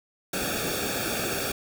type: noise with comb filter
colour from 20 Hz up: pink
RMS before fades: -29 dBFS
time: 0.33-1.52 s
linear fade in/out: 5 ms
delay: 0.99 ms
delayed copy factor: -1
effects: none